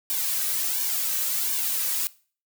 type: noise with flanger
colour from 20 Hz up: blue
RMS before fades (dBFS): -26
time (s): 0.1-2.07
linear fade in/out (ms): 0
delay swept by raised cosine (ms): 1.5 to 2.9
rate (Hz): 1.4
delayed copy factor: -1
effects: noise-tail reverb RT60 0.4 s tail -20 dB re dry